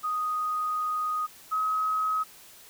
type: tone pair in turn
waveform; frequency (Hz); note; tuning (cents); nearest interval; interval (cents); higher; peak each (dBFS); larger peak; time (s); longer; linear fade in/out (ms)
sine; 1244.5 / 1272.1; D#6 / D#6; 0 / +38; unison; 38; second; -26 / -24; second; 0.03-1.27 / 1.51-2.24; first; 20
effects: white hiss -51 dBFS RMS until 2.69 s